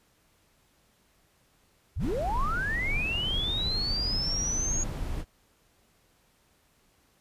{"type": "linear sweep", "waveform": "sine", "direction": "up", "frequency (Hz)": [38.89, 6700], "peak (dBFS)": -28, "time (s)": [1.96, 4.84], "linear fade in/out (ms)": 10}
{"type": "noise", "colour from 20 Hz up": "brown", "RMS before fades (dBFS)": -32, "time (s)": [1.99, 5.25], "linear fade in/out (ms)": 50}
{"effects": ["pink hiss -66 dBFS RMS until 7.2 s", "resampled to 32000 Hz"]}